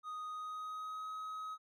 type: tone with pitch glide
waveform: triangle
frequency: 1244.5 to 1269.9 Hz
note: D#6 to D#6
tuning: 0 to +35 cents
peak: -39 dBFS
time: 0.03-1.58 s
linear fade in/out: 50 ms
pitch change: +35 cents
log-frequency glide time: 0.28-1.09 s
effects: none